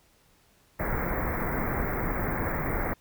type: band-stop noise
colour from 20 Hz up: pink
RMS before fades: -29 dBFS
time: 0.79-2.94 s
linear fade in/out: 10 ms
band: 2200 to 15000 Hz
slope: 96 dB/octave
effects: pink hiss -63 dBFS RMS until 3 s